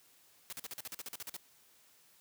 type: noise bursts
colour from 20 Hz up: white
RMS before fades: -43 dBFS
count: 13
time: 0.5-1.366 s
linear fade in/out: 0 ms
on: 26 ms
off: 44 ms
effects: white hiss -65 dBFS RMS until 2.2 s + high-pass 80 Hz 12 dB/octave